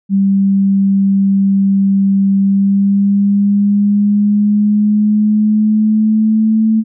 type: tone with pitch glide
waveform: sine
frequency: 196 to 220 Hz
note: G3 to A3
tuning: 0 to 0 cents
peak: -8 dBFS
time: 0.09-6.84 s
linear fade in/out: 50 ms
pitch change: +200 cents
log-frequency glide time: 2.39-6.66 s
effects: none